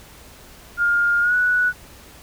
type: tone with pitch glide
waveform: sine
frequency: 1412 to 1474.5 Hz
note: F6 to F#6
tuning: +19 to -6 cents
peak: -15 dBFS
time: 0.77-1.73 s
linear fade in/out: 50 ms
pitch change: +75 cents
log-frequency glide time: 1.21-1.35 s
effects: added 60 Hz sine -50 dBFS peak until 2.22 s + pink hiss -45 dBFS RMS until 2.22 s